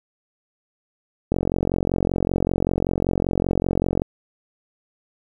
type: click train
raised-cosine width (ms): 2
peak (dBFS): -7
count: 123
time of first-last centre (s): 1.32-4.019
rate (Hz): 45.2
effects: 8-bit